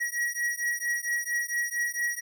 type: beating tone pair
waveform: square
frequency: 1908 / 1912.4 Hz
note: A#6 / A#6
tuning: +40 / +44 cents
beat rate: 4.4 Hz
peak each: -31 dBFS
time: 0-2.21 s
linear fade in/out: 20 ms
effects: none